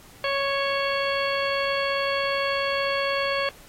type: harmonic tone with a mistuned harmonic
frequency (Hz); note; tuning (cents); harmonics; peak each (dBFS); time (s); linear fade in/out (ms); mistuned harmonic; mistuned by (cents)
554.4; C#5; 0; 1 / 2 / 3 / 4 / 5 / 6 / 8; -26 / -29 / -31 / -32 / -33 / -34 / -35; 0.24-3.49; 2; 5; -24
effects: pink hiss -50 dBFS RMS until 3.68 s + AAC 48 kbps